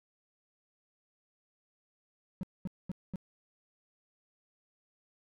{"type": "tone bursts", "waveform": "triangle", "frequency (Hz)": 185.8, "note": "F#3", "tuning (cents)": 7, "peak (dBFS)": -31, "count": 4, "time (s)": [2.41, 3.158], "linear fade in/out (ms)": 0, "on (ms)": 22, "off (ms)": 220, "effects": []}